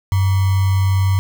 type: tone with sample-and-hold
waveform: sine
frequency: 96 Hz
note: G2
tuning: 36 cents flat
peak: -12 dBFS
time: 0.12-1.19 s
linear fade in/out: 0 ms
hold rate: 1050 Hz
effects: none